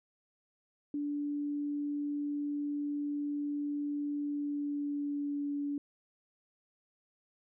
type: tone with pitch glide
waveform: sine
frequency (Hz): 290.6 to 286.9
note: D4 to D4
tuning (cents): -18 to -40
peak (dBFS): -32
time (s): 0.94-5.78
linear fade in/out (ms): 2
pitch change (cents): -22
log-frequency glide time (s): 4.21-5.53
effects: none